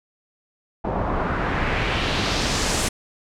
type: noise with low-pass filter sweep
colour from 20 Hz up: pink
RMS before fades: -23 dBFS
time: 0.84-2.89 s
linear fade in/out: 10 ms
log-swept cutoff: 760 to 9200 Hz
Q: 1.5
effects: none